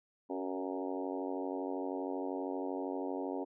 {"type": "harmonic tone with a mistuned harmonic", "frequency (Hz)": 92.7, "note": "F#2", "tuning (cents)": 4, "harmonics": [3, 4, 5, 6, 7, 8, 9, 10], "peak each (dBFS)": [-39, -41, -43, -45, -46, -47, -48, -49], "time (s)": [0.29, 3.45], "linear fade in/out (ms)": 20, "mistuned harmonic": 4, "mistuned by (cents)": 23, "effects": []}